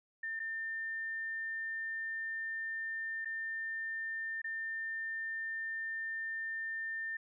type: tone with dropouts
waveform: sine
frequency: 1800 Hz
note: A6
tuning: 39 cents sharp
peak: -36 dBFS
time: 0.23-7.17 s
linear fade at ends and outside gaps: 5 ms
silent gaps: 0.394-0.399 / 3.248-3.255 / 4.418-4.442 s
effects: none